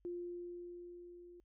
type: tone with level ramp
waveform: sine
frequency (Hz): 350.3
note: F4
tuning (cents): +5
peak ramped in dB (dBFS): -39 to -54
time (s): 0.05-1.4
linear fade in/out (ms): 0
effects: added 50 Hz sine -70 dBFS peak until 1.44 s